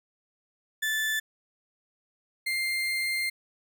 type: tone pair in turn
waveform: 35% pulse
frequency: 1751 / 2102 Hz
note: A6 / C7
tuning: -9 / +7 cents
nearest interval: minor third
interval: 316 cents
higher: second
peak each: -24 / -25 dBFS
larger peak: first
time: 0.82-1.2 / 2.46-3.3 s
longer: second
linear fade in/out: 10 ms
effects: none